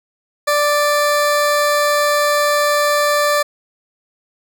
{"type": "tone", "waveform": "20% pulse", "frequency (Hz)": 587.3, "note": "D5", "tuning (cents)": 0, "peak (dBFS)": -8, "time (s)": [0.47, 3.43], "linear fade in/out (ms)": 10, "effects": []}